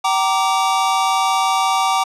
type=chord; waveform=square; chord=G minor; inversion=none; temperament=equal with one note detuned; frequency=766.5 / 932.3 / 1174.7 Hz; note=G5 / Bb5 / D6; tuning=-39 / 0 / 0 cents; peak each=-19 / -21 / -20 dBFS; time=0.04-2.04 s; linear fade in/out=10 ms; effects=low-pass 9000 Hz 12 dB/octave